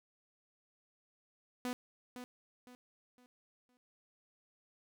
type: tone with echo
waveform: sawtooth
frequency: 248.4 Hz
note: B3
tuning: 10 cents sharp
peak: -32 dBFS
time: 1.65-1.73 s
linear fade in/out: 0 ms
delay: 510 ms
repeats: 4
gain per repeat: -9 dB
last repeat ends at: 3.77 s
effects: none